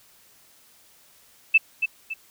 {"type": "tone with echo", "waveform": "sine", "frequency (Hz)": 2637, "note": "E7", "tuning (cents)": 0, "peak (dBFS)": -11, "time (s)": [1.54, 1.58], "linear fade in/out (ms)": 10, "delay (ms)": 280, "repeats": 2, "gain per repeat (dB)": -8, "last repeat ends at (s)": 2.14, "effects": ["white hiss -56 dBFS RMS until 2.3 s"]}